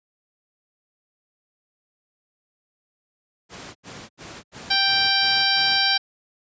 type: noise bursts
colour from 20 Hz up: pink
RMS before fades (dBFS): -38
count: 7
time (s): 3.49-5.802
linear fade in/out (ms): 50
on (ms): 260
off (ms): 82
type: harmonic tone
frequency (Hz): 784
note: G5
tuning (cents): 0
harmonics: 1 / 2 / 3 / 4 / 5 / 6 / 7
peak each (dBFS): -27 / -24 / -28 / -25 / -24 / -23 / -27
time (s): 4.7-5.98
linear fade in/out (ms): 10
effects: high-pass 100 Hz 12 dB/octave + resampled to 16000 Hz